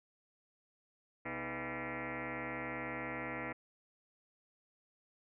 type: tone with frequency modulation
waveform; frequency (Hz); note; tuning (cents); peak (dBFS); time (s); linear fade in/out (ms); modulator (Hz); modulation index
sine; 801; G5; +37; -38; 1.25-3.53; 10; 186; 7.9
effects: none

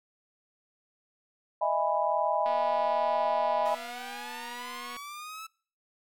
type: chord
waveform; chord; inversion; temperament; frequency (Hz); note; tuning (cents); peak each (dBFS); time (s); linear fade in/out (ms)
sine; E major seventh; third; just; 618.1 / 659.3 / 824.1 / 988.9; D#5 / E5 / G#5 / B5; -12 / 0 / -14 / +2; -30; 1.61-3.75; 10
type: click train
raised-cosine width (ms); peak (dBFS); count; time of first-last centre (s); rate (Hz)
0.3; -28; 610; 2.46-4.966; 243
type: linear sweep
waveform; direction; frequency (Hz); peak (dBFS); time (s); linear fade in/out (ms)
sawtooth; up; 620 to 1318.5; -36; 3.65-5.47; 10
effects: noise-tail reverb RT60 0.5 s tail -25 dB re dry

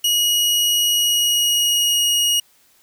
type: tone with pitch glide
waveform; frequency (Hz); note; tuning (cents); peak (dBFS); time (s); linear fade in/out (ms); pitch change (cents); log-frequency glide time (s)
sawtooth; 2900 to 2880; F#7 to F#7; -35 to -47; -12; 0.04-2.4; 5; -12; 0.93-1.99
effects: white hiss -56 dBFS RMS until 2.82 s

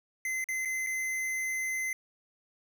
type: tone with dropouts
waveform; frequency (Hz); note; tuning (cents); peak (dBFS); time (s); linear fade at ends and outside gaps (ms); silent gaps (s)
square; 2056; C7; -31; -31; 0.25-1.93; 2; 0.442-0.487 / 0.651-0.655 / 0.865-0.869
effects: none

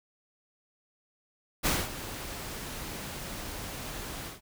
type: noise with ADSR envelope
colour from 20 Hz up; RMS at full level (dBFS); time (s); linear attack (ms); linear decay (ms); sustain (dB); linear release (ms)
pink; -25; 1.63-4.41; 31; 220; -14; 150
effects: none

